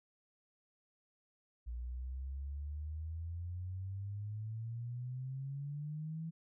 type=exponential sweep; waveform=sine; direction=up; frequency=58.4 to 164.81 Hz; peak=-39 dBFS; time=1.66-6.31 s; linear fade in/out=20 ms; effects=none